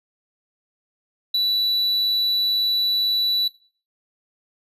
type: tone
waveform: triangle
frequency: 3951 Hz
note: B7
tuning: in tune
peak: -16 dBFS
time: 1.34-3.48 s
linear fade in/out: 5 ms
effects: noise-tail reverb RT60 0.4 s tail -18 dB re dry + resampled to 32000 Hz